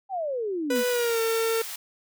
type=exponential sweep; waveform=sine; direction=down; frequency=805 to 220 Hz; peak=-26 dBFS; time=0.09-0.84 s; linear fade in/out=50 ms
type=tone with pitch glide; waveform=45% pulse; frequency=493.9 to 452.9 Hz; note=B4 to A#4; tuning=0 to -50 cents; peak=-23 dBFS; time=0.7-1.62 s; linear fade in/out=5 ms; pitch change=-150 cents; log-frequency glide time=0.89-1.2 s
type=high-pass noise; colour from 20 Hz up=white; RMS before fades=-36 dBFS; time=0.75-1.76 s; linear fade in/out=5 ms; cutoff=960 Hz; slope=12 dB/octave
effects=none